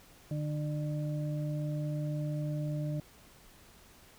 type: harmonic tone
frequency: 150 Hz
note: D3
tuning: 37 cents sharp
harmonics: 1 / 2 / 4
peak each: -32 / -41 / -43 dBFS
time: 0.31-3 s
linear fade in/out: 2 ms
effects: pink hiss -58 dBFS RMS until 4.18 s